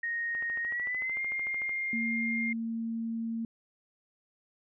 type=tone with pitch glide; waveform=sine; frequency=1864.7 to 2117 Hz; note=A#6 to C7; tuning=0 to +20 cents; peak=-30 dBFS; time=0.03-2.53 s; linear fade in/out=5 ms; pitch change=+220 cents; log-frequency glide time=0.62-1.2 s
type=click train; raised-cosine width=0.5 ms; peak=-31 dBFS; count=19; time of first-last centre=0.35-1.693 s; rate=13.4 Hz
type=tone; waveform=sine; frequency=227.8 Hz; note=A#3; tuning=40 cents flat; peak=-31 dBFS; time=1.93-3.45 s; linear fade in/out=2 ms
effects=none